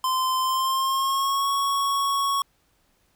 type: tone with pitch glide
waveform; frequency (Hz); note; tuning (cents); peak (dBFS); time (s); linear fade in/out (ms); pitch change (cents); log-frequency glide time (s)
square; 1035 to 1109.3; C6 to C#6; -19 to +1; -22; 0.04-2.42; 2; +120; 0.4-1.49
effects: pink hiss -66 dBFS RMS until 3.15 s